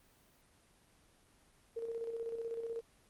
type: tone with tremolo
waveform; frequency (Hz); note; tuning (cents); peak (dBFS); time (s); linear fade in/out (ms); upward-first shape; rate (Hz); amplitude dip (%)
sine; 459.8; A#4; -24; -36; 1.76-2.81; 10; square; 16; 45
effects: pink hiss -67 dBFS RMS until 3.09 s + Opus 24 kbps